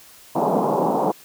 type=band-pass noise; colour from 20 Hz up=white; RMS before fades=-20 dBFS; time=0.35-1.12 s; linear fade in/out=10 ms; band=150 to 970 Hz; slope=48 dB/octave; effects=white hiss -47 dBFS RMS until 1.24 s